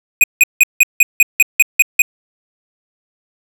square tone bursts, 2489 Hz, D#7, in tune, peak -5 dBFS, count 10, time 0.21-2.02 s, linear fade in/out 2 ms, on 28 ms, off 170 ms, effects none

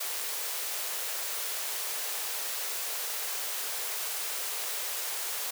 white high-pass noise, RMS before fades -34 dBFS, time 0-5.51 s, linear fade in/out 10 ms, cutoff 390 Hz, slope 48 dB/octave, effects none

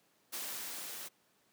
white noise with level ramp, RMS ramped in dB -40 to -45 dBFS, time 0.32-1.09 s, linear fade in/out 20 ms, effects pink hiss -71 dBFS RMS until 1.52 s + high-pass 200 Hz 12 dB/octave

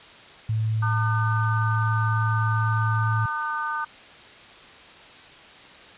sine tone, 110 Hz, A2, in tune, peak -21 dBFS, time 0.49-3.26 s, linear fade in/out 5 ms
harmonic tone, 302.6 Hz, D#4, 48 cents flat, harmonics 3 / 4 / 5, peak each -31 / -28 / -30 dBFS, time 0.82-3.85 s, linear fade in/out 10 ms
effects white hiss -46 dBFS RMS until 5.97 s + resampled to 8000 Hz

